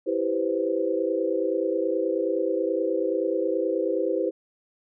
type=chord; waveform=sine; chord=C major seventh; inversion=first; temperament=equal; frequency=329.6 / 392 / 493.9 / 523.3 Hz; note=E4 / G4 / B4 / C5; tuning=0 / 0 / 0 / 0 cents; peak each=-28 dBFS; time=0.06-4.31 s; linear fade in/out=20 ms; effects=none